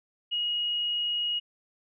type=tone; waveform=sine; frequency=2888 Hz; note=F#7; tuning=43 cents flat; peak=-26 dBFS; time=0.31-1.4 s; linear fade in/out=20 ms; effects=none